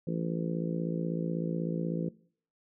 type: harmonic tone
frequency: 56.2 Hz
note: A1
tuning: 37 cents sharp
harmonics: 3 / 4 / 5 / 6 / 7 / 8 / 9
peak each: -32 / -38 / -40 / -39 / -44 / -41 / -41 dBFS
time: 0.07-2.09 s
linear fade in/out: 5 ms
effects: noise-tail reverb RT60 0.5 s tail -20 dB re dry